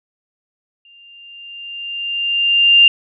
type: tone with exponential growth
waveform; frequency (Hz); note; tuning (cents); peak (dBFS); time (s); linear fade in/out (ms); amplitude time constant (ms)
sine; 2794; F7; 0; -4; 0.85-2.88; 2; 440
effects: none